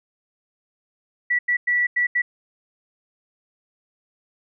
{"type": "tone bursts at uneven times", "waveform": "sine", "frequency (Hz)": 1952, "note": "B6", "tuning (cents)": -21, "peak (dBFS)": -17, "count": 5, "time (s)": [[1.3, 1.39], [1.48, 1.57], [1.67, 1.87], [1.96, 2.07], [2.15, 2.22]], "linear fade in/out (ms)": 10, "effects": []}